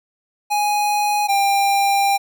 square tone pair in turn, 830.6 / 795.6 Hz, G#5 / G5, 0 / +25 cents, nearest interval minor second, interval 75 cents, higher first, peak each -17 / -15 dBFS, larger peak second, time 0.5-1.28 / 1.28-2.18 s, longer second, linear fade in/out 20 ms, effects none

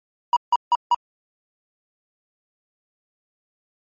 triangle tone bursts, 961 Hz, B5, 48 cents flat, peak -11 dBFS, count 4, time 0.33-0.946 s, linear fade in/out 2 ms, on 34 ms, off 160 ms, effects MP3 32 kbps

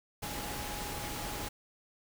sine tone in noise, 830.6 Hz, G#5, in tune, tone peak -45 dBFS, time 0.22-1.49 s, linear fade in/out 10 ms, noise pink, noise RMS -39 dBFS, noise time 0.22-1.49 s, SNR -9 dB, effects none

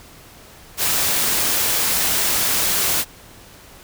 white noise, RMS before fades -19 dBFS, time 0.77-3.05 s, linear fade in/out 50 ms, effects pink hiss -44 dBFS RMS until 3.83 s

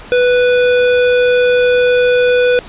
square tone, 493.9 Hz, B4, in tune, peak -9 dBFS, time 0.12-2.59 s, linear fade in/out 0 ms, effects pink hiss -34 dBFS RMS until 2.68 s + resampled to 8000 Hz

